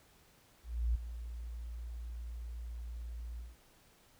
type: tone with ADSR envelope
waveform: sine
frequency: 58.27 Hz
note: A#1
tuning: in tune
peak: -27 dBFS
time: 0.63-3.57 s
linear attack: 320 ms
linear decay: 10 ms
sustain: -13 dB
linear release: 190 ms
effects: pink hiss -65 dBFS RMS until 4.19 s